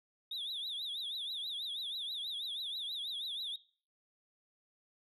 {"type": "tone with vibrato", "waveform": "sine", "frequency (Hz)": 3609, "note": "A7", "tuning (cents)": 43, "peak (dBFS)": -35, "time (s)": [0.31, 3.56], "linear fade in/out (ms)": 5, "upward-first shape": "triangle", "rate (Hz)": 6.2, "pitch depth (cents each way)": 190, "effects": ["noise-tail reverb RT60 0.4 s tail -19 dB re dry", "tanh soft clip ceiling -36 dBFS"]}